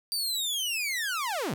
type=linear sweep; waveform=sawtooth; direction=down; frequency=4699 to 103.8 Hz; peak=-25 dBFS; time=0.12-1.54 s; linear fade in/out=0 ms; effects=none